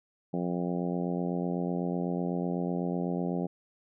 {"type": "harmonic tone", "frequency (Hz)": 88, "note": "F2", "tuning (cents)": 14, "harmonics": [2, 3, 4, 5, 6, 7, 8, 9], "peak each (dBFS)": [-31, -35, -37, -39, -41, -42, -43, -44], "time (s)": [0.33, 3.47], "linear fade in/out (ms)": 10, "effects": []}